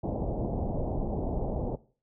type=low-pass noise; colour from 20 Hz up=pink; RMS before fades=-31 dBFS; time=0.03-1.76 s; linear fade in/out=10 ms; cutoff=800 Hz; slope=48 dB/octave; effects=noise-tail reverb RT60 0.4 s tail -19 dB re dry